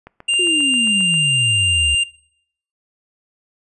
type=click train; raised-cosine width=0.5 ms; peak=-22 dBFS; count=9; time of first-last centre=0.07-1.141 s; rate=7.47 Hz
type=tone; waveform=square; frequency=2794 Hz; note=F7; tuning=in tune; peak=-15 dBFS; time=0.28-2.04 s; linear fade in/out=10 ms
type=exponential sweep; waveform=sine; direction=down; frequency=370 to 68.6 Hz; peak=-21 dBFS; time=0.39-1.95 s; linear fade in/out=5 ms
effects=noise-tail reverb RT60 0.7 s tail -21 dB re dry + resampled to 24000 Hz